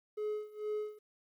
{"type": "tone with tremolo", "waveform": "triangle", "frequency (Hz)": 423.8, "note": "G#4", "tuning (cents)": 35, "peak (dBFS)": -30, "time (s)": [0.17, 0.99], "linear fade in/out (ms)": 10, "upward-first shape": "sine", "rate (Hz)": 2.2, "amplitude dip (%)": 90, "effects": ["tanh soft clip ceiling -26 dBFS", "12-bit"]}